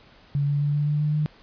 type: tone with pitch steps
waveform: sine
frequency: 142.4 / 143.89 / 145.39 / 146.91 / 148.45 / 150 / 151.57 Hz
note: C#3 / D3 / D3 / D3 / D3 / D3 / D#3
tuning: +47 / -35 / -17 / +1 / +19 / +37 / -45 cents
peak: -20 dBFS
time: 0.35-1.26 s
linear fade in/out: 0 ms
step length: 130 ms
effects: pink hiss -53 dBFS RMS until 1.42 s + resampled to 11025 Hz